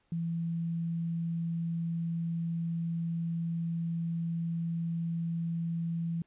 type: tone with quantisation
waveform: sine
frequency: 167.2 Hz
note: E3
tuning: 25 cents sharp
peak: -30 dBFS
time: 0.12-6.22 s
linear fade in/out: 2 ms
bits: 10
effects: pink hiss -73 dBFS RMS until 6.26 s + resampled to 8000 Hz